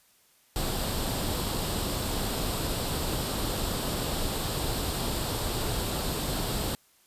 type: noise with comb filter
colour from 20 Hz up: pink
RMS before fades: -30 dBFS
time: 0.56-6.75 s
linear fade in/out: 0 ms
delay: 0.24 ms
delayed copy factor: +0.5
effects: white hiss -63 dBFS RMS until 7.06 s + resampled to 32000 Hz